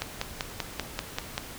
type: click train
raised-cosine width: 0.2 ms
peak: -11 dBFS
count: 8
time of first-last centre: 0.02-1.379 s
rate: 5.15 Hz
effects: pink hiss -42 dBFS RMS until 1.58 s